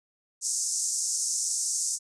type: band-pass noise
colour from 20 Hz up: pink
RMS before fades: -29 dBFS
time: 0.41-1.99 s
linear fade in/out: 50 ms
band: 5700 to 9000 Hz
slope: 48 dB/octave
effects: none